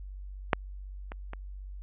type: clicks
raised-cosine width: 0.5 ms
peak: -6 / -24 / -24 dBFS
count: 3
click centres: 0.532 / 1.119 / 1.334 s
effects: added 48 Hz sine -39 dBFS peak until 1.82 s + resampled to 8000 Hz